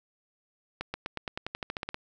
accelerating click train, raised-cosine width 0.3 ms, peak -17 dBFS, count 14, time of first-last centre 0.81-1.944 s, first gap 130 ms, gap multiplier 0.93, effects none

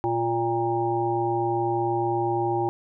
harmonic tone with a mistuned harmonic, 116.54 Hz, A#2, in tune, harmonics 1 / 3 / 5 / 7 / 8, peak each -31 / -25 / -37 / -26 / -33 dBFS, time 0.04-2.69 s, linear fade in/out 0 ms, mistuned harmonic 7, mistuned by -25 cents, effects none

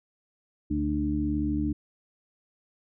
harmonic tone with a mistuned harmonic, 73.42 Hz, D2, in tune, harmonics 1 / 2 / 3 / 4, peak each -31 / -35 / -32 / -27 dBFS, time 0.7-1.73 s, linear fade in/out 10 ms, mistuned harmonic 4, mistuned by +26 cents, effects none

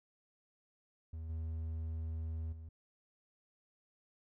triangle tone with level steps, 80.5 Hz, E2, 41 cents flat, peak -39 / -35 / -44 dBFS, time 1.13-2.69 s, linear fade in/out 5 ms, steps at 1.29 / 2.52 s, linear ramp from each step 10 ms, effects none

